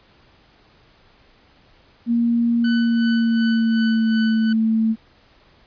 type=tone with pitch glide; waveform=sine; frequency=234.7 to 222.4 Hz; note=A#3 to A3; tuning=+12 to +19 cents; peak=-15 dBFS; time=2.06-4.96 s; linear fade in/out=50 ms; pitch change=-93 cents; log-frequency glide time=2.59-4.22 s
type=tone with tremolo; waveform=sawtooth; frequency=1500 Hz; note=F#6; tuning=23 cents sharp; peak=-22 dBFS; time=2.64-4.53 s; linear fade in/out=5 ms; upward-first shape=sine; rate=2.7 Hz; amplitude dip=60%
effects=pink hiss -54 dBFS RMS until 5.66 s + resampled to 11025 Hz